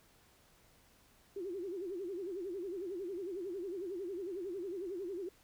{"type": "tone with vibrato", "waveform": "sine", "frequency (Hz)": 370, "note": "F#4", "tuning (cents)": 0, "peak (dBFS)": -38, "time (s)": [1.36, 5.29], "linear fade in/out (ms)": 5, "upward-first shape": "sine", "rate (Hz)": 11, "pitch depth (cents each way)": 160, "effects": ["pink hiss -66 dBFS RMS until 5.43 s"]}